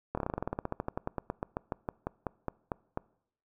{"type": "slowing click train", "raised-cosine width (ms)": 1, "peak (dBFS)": -18, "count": 29, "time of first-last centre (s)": [0.15, 2.974], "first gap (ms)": 25, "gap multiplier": 1.09, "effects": ["noise-tail reverb RT60 0.7 s tail -24 dB re dry"]}